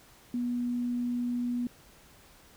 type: tone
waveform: sine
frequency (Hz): 243.1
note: B3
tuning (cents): -27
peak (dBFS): -28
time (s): 0.34-1.67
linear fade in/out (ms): 2
effects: pink hiss -57 dBFS RMS until 2.56 s